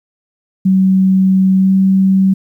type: tone with pitch glide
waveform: sine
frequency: 189.5 to 191.37 Hz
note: F#3 to G3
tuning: +42 to -41 cents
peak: -7 dBFS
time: 0.65-2.34 s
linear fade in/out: 10 ms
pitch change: +17 cents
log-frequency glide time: 1.57-1.72 s
effects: 8-bit